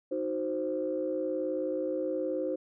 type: chord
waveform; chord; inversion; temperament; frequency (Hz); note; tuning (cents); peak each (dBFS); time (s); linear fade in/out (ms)
sine; C diminished; first; equal; 311.1 / 370 / 523.3; Eb4 / Gb4 / C5; 0 / 0 / 0; -34 / -35 / -31; 0.11-2.56; 10
effects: tanh soft clip ceiling -20 dBFS